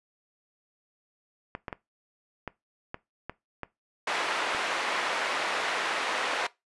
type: clicks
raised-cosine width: 0.5 ms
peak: -19 dBFS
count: 8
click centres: 1.551 / 1.682 / 1.728 / 2.477 / 2.944 / 3.296 / 3.633 / 4.548 s
type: band-pass noise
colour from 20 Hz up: white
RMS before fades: -30 dBFS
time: 4.07-6.47 s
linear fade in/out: 5 ms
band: 490 to 2000 Hz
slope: 12 dB/octave
effects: noise-tail reverb RT60 0.2 s tail -20 dB re dry + resampled to 24000 Hz